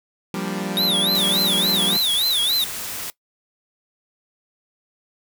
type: chord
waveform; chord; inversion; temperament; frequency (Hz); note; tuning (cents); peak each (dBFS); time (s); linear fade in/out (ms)
sawtooth; G minor seventh; third; equal; 174.61 / 196 / 233.1 / 293.7; F3 / G3 / Bb3 / D4; 0 / 0 / 0 / 0; -25 / -23 / -29 / -29; 0.34-1.97; 2
type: tone with vibrato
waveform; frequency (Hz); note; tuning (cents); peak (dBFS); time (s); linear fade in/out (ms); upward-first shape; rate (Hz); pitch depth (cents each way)
square; 3677; A#7; -24; -18; 0.77-2.64; 0; sine; 3.5; 190
type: noise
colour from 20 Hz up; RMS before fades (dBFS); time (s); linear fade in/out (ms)
white; -30; 1.15-3.1; 0
effects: noise-tail reverb RT60 0.1 s tail -19 dB re dry